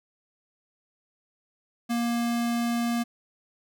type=tone; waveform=square; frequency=235.8 Hz; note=A#3; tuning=20 cents sharp; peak=-25 dBFS; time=1.89-3.04 s; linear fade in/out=20 ms; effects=none